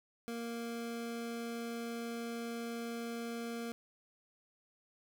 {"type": "tone", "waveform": "25% pulse", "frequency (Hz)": 233.1, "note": "A#3", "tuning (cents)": 0, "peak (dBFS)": -35, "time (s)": [0.28, 3.72], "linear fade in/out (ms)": 0, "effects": []}